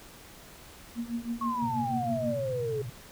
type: tone with tremolo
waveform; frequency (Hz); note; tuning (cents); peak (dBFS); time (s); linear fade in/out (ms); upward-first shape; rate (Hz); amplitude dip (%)
sine; 234.4; A#3; +10; -27; 0.95-2.41; 50; triangle; 6.2; 95
type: exponential sweep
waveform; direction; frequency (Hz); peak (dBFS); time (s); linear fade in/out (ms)
sine; down; 1108.7 to 415.3; -29; 1.41-2.82; 5
type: tone with vibrato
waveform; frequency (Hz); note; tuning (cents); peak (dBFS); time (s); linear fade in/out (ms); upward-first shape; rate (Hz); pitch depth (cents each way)
sine; 124.3; B2; +12; -35; 1.62-2.9; 5; sine; 15; 200
effects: pink hiss -50 dBFS RMS until 3.11 s